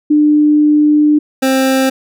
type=tone pair in turn; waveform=sine / 25% pulse; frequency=299.2 / 264.5 Hz; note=D4 / C4; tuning=+32 / +19 cents; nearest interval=major second; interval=213 cents; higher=first; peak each=-6 dBFS; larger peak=neither; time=0.1-1.19 / 1.42-1.9 s; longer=first; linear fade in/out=10 ms; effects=none